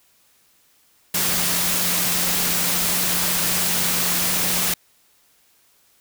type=tone in noise; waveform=sine; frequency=177.7 Hz; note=F3; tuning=30 cents sharp; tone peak=-32 dBFS; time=1.14-4.74 s; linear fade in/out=5 ms; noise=white; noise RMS=-21 dBFS; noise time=1.14-4.74 s; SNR=-14 dB; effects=white hiss -59 dBFS RMS until 6 s